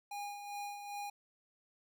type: tone with tremolo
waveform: square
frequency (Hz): 816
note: G#5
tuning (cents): -31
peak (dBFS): -40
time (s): 0.11-1.1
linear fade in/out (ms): 5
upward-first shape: sine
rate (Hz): 2.5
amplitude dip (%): 50
effects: none